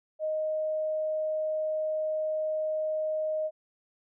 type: tone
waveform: sine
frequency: 622.3 Hz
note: D#5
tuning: in tune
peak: -27 dBFS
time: 0.19-3.51 s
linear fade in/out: 50 ms
effects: none